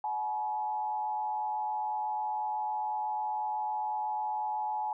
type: tone with frequency modulation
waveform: sine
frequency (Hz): 851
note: G#5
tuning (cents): +42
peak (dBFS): -30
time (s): 0.04-4.93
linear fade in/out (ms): 2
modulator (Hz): 106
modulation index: 0.69
effects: none